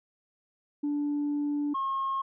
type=tone pair in turn; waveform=sine; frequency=291.5 / 1079.8 Hz; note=D4 / C#6; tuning=-13 / -46 cents; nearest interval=octave + major seventh; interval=2267 cents; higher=second; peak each=-25 / -26 dBFS; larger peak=first; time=0.83-1.74 / 1.74-2.22 s; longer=first; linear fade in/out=10 ms; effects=tanh soft clip ceiling -24 dBFS